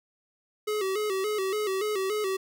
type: tone with vibrato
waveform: square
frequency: 402.7 Hz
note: G4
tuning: 47 cents sharp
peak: -27 dBFS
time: 0.67-2.37 s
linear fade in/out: 10 ms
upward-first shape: square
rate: 3.5 Hz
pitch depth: 91 cents each way
effects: none